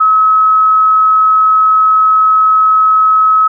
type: tone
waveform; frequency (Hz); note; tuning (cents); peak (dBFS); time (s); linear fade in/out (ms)
sine; 1284; E6; -46; -5; 0-3.48; 10
effects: none